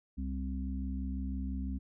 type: harmonic tone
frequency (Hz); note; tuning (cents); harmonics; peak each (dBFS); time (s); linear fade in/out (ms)
66; C2; +16; 1 / 3 / 4; -35 / -40 / -41; 0.17-1.79; 20
effects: none